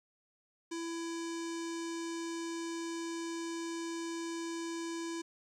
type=tone with low-pass filter; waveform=square; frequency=333.4 Hz; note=E4; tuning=20 cents sharp; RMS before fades=-39 dBFS; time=0.71-5.22 s; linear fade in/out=10 ms; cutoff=7100 Hz; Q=2.4; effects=12-bit